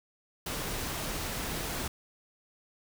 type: noise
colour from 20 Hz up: pink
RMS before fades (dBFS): -35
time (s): 0.46-1.88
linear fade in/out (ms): 5
effects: none